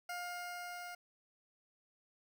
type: tone with level ramp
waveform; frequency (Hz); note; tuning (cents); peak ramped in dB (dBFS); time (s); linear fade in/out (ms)
20% pulse; 708; F5; +23; -35 to -40; 0.09-0.95; 5
effects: 11-bit